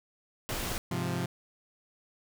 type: noise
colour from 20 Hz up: pink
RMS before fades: -34 dBFS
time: 0.49-0.78 s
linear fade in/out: 0 ms
type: chord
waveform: sawtooth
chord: F minor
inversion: first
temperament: equal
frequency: 103.83 / 130.81 / 174.61 Hz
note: Ab2 / C3 / F3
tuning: 0 / 0 / 0 cents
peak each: -34 / -30 / -29 dBFS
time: 0.91-1.26 s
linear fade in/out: 5 ms
effects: none